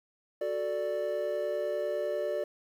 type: chord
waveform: triangle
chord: D major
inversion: first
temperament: equal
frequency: 370 / 440 / 587.3 Hz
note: F#4 / A4 / D5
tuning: 0 / 0 / 0 cents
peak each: -35 / -34 / -29 dBFS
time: 0.41-2.44 s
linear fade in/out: 5 ms
effects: 10-bit